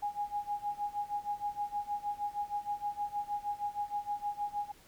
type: tone with tremolo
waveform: sine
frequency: 824 Hz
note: G#5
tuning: 14 cents flat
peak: -30 dBFS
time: 0.02-4.72 s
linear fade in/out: 10 ms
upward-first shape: sine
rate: 6.4 Hz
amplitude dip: 90%
effects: pink hiss -60 dBFS RMS until 4.87 s